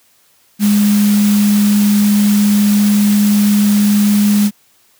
sine tone in noise, 206.3 Hz, G#3, 11 cents flat, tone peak -8 dBFS, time 0.59-4.51 s, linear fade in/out 50 ms, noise white, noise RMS -23 dBFS, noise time 0.59-4.51 s, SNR +12 dB, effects white hiss -53 dBFS RMS until 4.99 s + high-pass 60 Hz 12 dB/octave

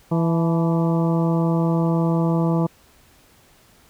harmonic tone with a mistuned harmonic, 165.6 Hz, E3, 8 cents sharp, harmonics 1 / 2 / 3 / 4 / 5 / 6 / 7, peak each -18 / -24 / -28 / -30 / -32 / -34 / -35 dBFS, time 0.11-2.67 s, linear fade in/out 10 ms, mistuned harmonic 5, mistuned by +69 cents, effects pink hiss -54 dBFS RMS until 3.89 s

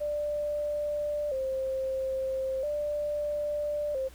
sine tone with vibrato, 559 Hz, C#5, 14 cents sharp, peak -28 dBFS, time 0-4.09 s, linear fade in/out 20 ms, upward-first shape square, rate 0.38 Hz, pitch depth 96 cents each way, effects added 60 Hz sine -50 dBFS peak until 4.14 s + pink hiss -55 dBFS RMS until 4.14 s

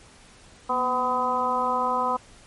harmonic tone with a mistuned harmonic, 252.3 Hz, B3, 37 cents sharp, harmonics 1 / 2 / 3 / 4 / 5, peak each -34 / -30 / -29 / -24 / -28 dBFS, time 0.69-2.17 s, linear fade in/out 10 ms, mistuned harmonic 1, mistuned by -67 cents, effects pink hiss -51 dBFS RMS until 2.46 s + MP3 48 kbps

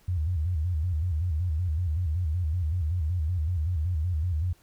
sine tone with vibrato, 83.2 Hz, E2, 17 cents sharp, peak -24 dBFS, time 0.08-4.53 s, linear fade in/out 5 ms, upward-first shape square, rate 5.3 Hz, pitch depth 140 cents each way, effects pink hiss -62 dBFS RMS until 4.62 s

